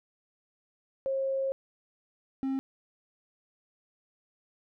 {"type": "tone pair in turn", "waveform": ["sine", "triangle"], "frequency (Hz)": [538, 267.7], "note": ["C5", "C4"], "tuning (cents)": [48, 40], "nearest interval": "octave", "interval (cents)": 1208, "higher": "first", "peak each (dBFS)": [-27, -26], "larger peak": "second", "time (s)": [[1.06, 1.52], [2.43, 2.59]], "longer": "first", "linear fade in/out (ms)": 0, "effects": []}